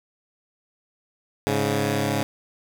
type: tone pair together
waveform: 10% pulse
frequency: 104.88 / 140 Hz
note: G#2 / C#3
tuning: +17 / +18 cents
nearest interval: perfect fourth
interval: 501 cents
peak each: -16 dBFS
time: 1.47-2.23 s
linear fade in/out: 0 ms
effects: none